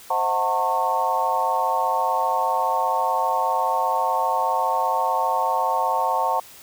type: tone cluster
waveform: sine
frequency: 525 / 642 / 737 / 902 / 1092 Hz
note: C5 / E5 / F#5 / A5 / C#6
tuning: +6 / -46 / -7 / +43 / -26 cents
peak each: -29 / -30 / -25 / -22 / -26 dBFS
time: 0.1-6.4 s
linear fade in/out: 5 ms
effects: white hiss -45 dBFS RMS until 6.62 s

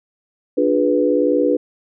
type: chord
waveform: sine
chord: D diminished seventh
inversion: none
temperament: equal with one note detuned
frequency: 293.7 / 355.1 / 415.3 / 493.9 Hz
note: D4 / F4 / Ab4 / Cb5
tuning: 0 / +29 / 0 / 0 cents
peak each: -18 / -21 / -21 / -17 dBFS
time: 0.57-1.57 s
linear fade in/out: 10 ms
effects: none

